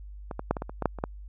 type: clicks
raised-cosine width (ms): 1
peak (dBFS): -20 / -18 / -9 / -18 / -18 / -24 / -15 / -8 / -24 / -13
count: 10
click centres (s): 0.312 / 0.394 / 0.51 / 0.568 / 0.621 / 0.695 / 0.823 / 0.857 / 0.987 / 1.039
effects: added 50 Hz sine -40 dBFS peak until 1.28 s